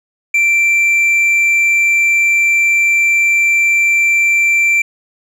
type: tone with hard clipping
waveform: sine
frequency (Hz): 2349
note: D7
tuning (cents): 0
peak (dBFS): -10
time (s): 0.34-4.82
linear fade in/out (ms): 5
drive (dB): 3
effects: none